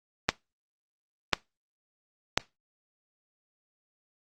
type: click train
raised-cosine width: 0.2 ms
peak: -3 dBFS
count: 3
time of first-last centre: 0.29-2.376 s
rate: 0.959 Hz
effects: noise-tail reverb RT60 0.2 s tail -19 dB re dry + Opus 24 kbps